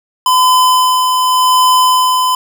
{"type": "tone with tremolo", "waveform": "square", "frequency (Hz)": 1015, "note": "B5", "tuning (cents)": 47, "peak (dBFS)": -7, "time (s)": [0.26, 2.35], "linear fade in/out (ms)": 2, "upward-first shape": "sine", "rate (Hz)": 0.87, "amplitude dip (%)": 35, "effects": []}